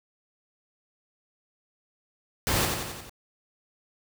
pink noise with echo, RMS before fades -25 dBFS, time 2.47-2.65 s, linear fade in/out 0 ms, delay 89 ms, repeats 5, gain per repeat -4 dB, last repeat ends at 3.095 s, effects none

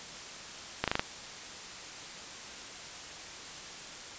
slowing click train, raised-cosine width 0.3 ms, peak -11 dBFS, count 5, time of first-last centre 0.84-0.995 s, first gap 37 ms, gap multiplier 1.03, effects white hiss -44 dBFS RMS until 4.18 s + resampled to 16000 Hz

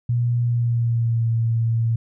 sine tone with pitch glide, 120 to 114.65 Hz, B2 to A#2, -49 to -28 cents, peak -17 dBFS, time 0.09-1.96 s, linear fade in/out 5 ms, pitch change -79 cents, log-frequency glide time 0.42-1.28 s, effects none

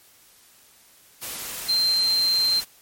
sine tone in noise, 4144 Hz, C8, 17 cents flat, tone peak -18 dBFS, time 1.68-2.61 s, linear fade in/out 20 ms, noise white, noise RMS -33 dBFS, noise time 1.21-2.65 s, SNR +12 dB, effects white hiss -54 dBFS RMS until 2.81 s + MP3 64 kbps

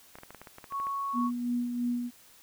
clicks, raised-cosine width 0.5 ms, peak -30 dBFS, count 12, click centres 0.155 / 0.186 / 0.234 / 0.306 / 0.347 / 0.416 / 0.472 / 0.584 / 0.642 / 0.723 / 0.8 / 0.869 s
sine tone, 1108.7 Hz, C#6, in tune, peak -30 dBFS, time 0.7-1.31 s, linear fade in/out 50 ms
sine tone with tremolo, 242.2 Hz, B3, 34 cents flat, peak -26 dBFS, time 1.13-2.11 s, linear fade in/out 50 ms, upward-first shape sine, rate 3 Hz, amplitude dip 45%
effects white hiss -57 dBFS RMS until 2.42 s

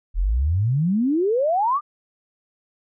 sine exponential sweep, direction up, 38.45 to 1238 Hz, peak -17 dBFS, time 0.14-1.81 s, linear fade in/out 50 ms, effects none

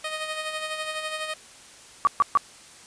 10% pulse tone with tremolo, 622.3 Hz, D#5, in tune, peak -19 dBFS, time 0.04-1.34 s, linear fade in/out 5 ms, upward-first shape sine, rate 12 Hz, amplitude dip 50%
sine tone bursts, 1147 Hz, D6, 41 cents flat, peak -14 dBFS, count 3, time 2.05-2.373 s, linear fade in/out 0 ms, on 21 ms, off 130 ms
effects white hiss -48 dBFS RMS until 2.86 s + resampled to 22050 Hz

